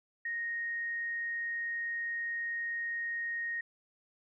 sine tone, 1864.7 Hz, A#6, in tune, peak -33 dBFS, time 0.25-3.61 s, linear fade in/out 5 ms, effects none

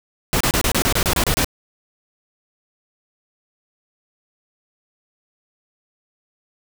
pink noise bursts, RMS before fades -18 dBFS, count 11, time 0.33-1.445 s, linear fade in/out 0 ms, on 75 ms, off 29 ms, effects none

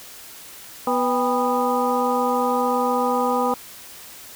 harmonic tone with a mistuned harmonic, 246.9 Hz, B3, in tune, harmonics 1 / 2 / 3 / 4 / 5, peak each -25 / -23 / -24 / -25 / -26 dBFS, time 0.87-3.54 s, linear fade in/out 2 ms, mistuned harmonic 3, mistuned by +120 cents, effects white hiss -41 dBFS RMS until 4.35 s

